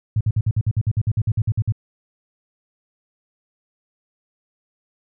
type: tone bursts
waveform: sine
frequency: 108.1 Hz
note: A2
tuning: 30 cents flat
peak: -15 dBFS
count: 16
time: 0.16-1.723 s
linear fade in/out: 5 ms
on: 48 ms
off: 53 ms
effects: none